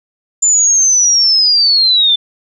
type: linear sweep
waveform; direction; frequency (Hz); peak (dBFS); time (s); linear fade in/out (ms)
sine; down; 7150 to 3500; -7; 0.42-2.16; 10
effects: none